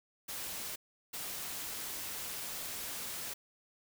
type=noise bursts at uneven times; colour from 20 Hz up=white; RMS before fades=-41 dBFS; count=2; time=0.28-0.76 / 1.13-3.34 s; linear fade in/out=10 ms; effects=none